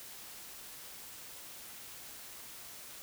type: silence
effects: white hiss -49 dBFS RMS until 3.02 s